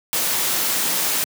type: noise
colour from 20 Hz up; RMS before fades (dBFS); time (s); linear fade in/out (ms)
white; -21; 0.13-1.24; 0
effects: high-pass 150 Hz 12 dB/octave